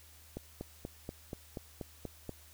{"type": "click train", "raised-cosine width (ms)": 2, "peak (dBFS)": -26, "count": 9, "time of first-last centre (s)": [0.37, 2.293], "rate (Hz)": 4.16, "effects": ["added 77 Hz sine -59 dBFS peak until 2.53 s", "white hiss -59 dBFS RMS until 2.53 s"]}